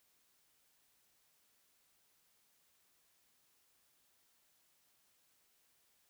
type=silence; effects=white hiss -74 dBFS RMS until 6.09 s